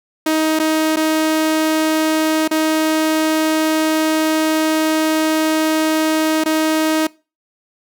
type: tone with dropouts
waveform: sawtooth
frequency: 314.5 Hz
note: D#4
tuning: 19 cents sharp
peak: -10 dBFS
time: 0.26-7.07 s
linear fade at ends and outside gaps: 5 ms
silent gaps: 0.591-0.597 / 0.961-0.968 / 2.478-2.511 / 6.439-6.458 s
effects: noise-tail reverb RT60 0.3 s tail -22 dB re dry